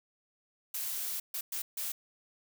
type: noise bursts at uneven times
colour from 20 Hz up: blue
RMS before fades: -36 dBFS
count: 4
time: 0.74-1.2 / 1.34-1.41 / 1.52-1.62 / 1.77-1.92 s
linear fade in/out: 5 ms
effects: none